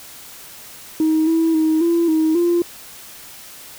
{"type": "tone with pitch steps", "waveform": "sine", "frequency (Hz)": [315.1, 326.4, 315.6, 338.3, 316.2, 345.7], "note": ["D#4", "E4", "D#4", "E4", "D#4", "F4"], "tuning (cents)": [22, -17, 25, 45, 28, -18], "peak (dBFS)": -12, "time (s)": [1, 2.62], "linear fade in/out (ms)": 2, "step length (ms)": 270, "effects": ["tanh soft clip ceiling -10 dBFS", "white hiss -39 dBFS RMS until 3.78 s"]}